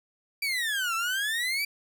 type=exponential two-way sweep; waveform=30% pulse; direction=down then up; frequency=2349 to 1315 to 2349 Hz; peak=-24 dBFS; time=0.42-1.65 s; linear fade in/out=5 ms; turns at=0.95 s; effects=none